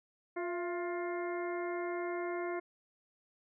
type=harmonic tone with a mistuned harmonic; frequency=352.3 Hz; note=F4; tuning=15 cents sharp; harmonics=1 / 2 / 3 / 4 / 5 / 6; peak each=-36 / -41 / -45 / -48 / -50 / -47 dBFS; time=0.36-2.6 s; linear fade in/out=10 ms; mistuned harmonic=2; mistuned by=-58 cents; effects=none